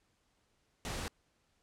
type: noise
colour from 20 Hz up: pink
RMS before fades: -39 dBFS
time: 0.85-1.08 s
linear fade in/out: 0 ms
effects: pink hiss -75 dBFS RMS until 1.62 s + low-pass 9000 Hz 12 dB/octave